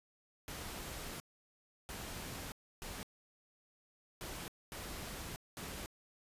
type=noise bursts at uneven times; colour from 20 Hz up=pink; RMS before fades=-45 dBFS; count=6; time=0.48-1.2 / 1.89-2.52 / 2.82-3.03 / 4.21-4.48 / 4.72-5.36 / 5.57-5.86 s; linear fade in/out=0 ms; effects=resampled to 32000 Hz